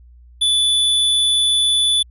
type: tone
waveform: square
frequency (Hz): 3474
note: A7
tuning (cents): -23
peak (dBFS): -14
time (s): 0.41-2.03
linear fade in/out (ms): 10
effects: added 60 Hz sine -42 dBFS peak until 2.1 s + resampled to 32000 Hz